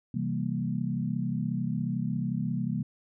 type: chord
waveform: sine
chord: C dominant seventh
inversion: none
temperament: equal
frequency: 130.81 / 164.81 / 196 / 233.1 Hz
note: C3 / E3 / G3 / Bb3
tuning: 0 / 0 / 0 / 0 cents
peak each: -33 dBFS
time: 0.14-2.83 s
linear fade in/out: 5 ms
effects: none